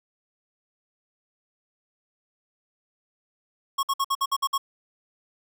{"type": "tone bursts", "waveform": "square", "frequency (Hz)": 1095, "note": "C#6", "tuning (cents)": -22, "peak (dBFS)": -22, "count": 8, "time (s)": [3.78, 4.58], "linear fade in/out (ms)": 10, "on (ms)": 51, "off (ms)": 56, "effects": []}